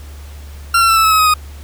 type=tone with pitch steps; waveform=40% pulse; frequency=1371 / 1352.1 / 1333.5 / 1315.2 / 1297 / 1279.2 / 1261.6 / 1244.2 Hz; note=F6 / E6 / E6 / E6 / E6 / D#6 / D#6 / D#6; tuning=-32 / +44 / +20 / -4 / -28 / +48 / +24 / 0 cents; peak=-8 dBFS; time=0.74-1.34 s; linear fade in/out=5 ms; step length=75 ms; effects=added 72 Hz sine -30 dBFS peak until 1.63 s + pink hiss -42 dBFS RMS until 1.63 s